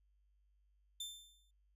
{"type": "tone with exponential decay", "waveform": "sawtooth", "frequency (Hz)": 3560, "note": "A7", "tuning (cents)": 20, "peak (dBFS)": -37, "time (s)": [1, 1.51], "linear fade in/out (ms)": 5, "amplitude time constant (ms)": 110, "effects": ["added 50 Hz sine -70 dBFS peak until 1.75 s", "resampled to 32000 Hz"]}